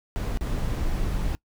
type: noise with dropouts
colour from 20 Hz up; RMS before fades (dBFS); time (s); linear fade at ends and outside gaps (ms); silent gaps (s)
brown; -26; 0.16-1.35; 0; 0.373-0.41
effects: noise-tail reverb RT60 0.1 s tail -23 dB re dry